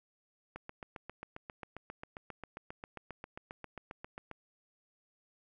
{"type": "click train", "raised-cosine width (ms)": 0.5, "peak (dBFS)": -28, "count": 29, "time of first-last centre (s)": [0.56, 4.313], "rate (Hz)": 7.46, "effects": []}